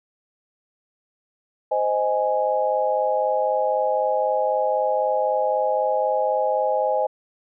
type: chord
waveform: sine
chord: Ab major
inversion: first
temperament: just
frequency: 519.1 / 623 / 830.6 Hz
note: C5 / Eb5 / Ab5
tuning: -14 / +2 / 0 cents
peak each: -23 dBFS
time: 1.71-7.07 s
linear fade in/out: 10 ms
effects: none